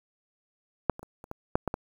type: clicks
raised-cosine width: 1 ms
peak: -7 / -27 / -30 / -30 / -22 / -8 / -14 / -16 dBFS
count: 8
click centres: 0.897 / 0.994 / 1.03 / 1.241 / 1.314 / 1.555 / 1.677 / 1.741 s
effects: 8-bit